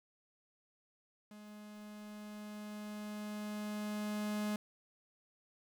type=tone with level ramp; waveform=45% pulse; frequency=210 Hz; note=G#3; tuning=19 cents sharp; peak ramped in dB=-51 to -34 dBFS; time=1.31-4.56 s; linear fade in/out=2 ms; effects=12-bit